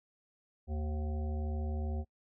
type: harmonic tone with a mistuned harmonic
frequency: 76.1 Hz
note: D#2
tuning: 38 cents flat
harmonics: 1 / 3 / 5 / 7 / 9 / 10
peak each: -33 / -43 / -47 / -50 / -52 / -53 dBFS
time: 0.67-2.05 s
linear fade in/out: 50 ms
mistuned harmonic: 9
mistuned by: +34 cents
effects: noise-tail reverb RT60 0.1 s tail -26 dB re dry